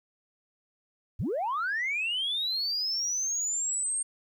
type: linear sweep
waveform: sine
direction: up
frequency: 56 to 8660 Hz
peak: -26 dBFS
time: 1.19-4.03 s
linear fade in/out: 10 ms
effects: tanh soft clip ceiling -24 dBFS + 11-bit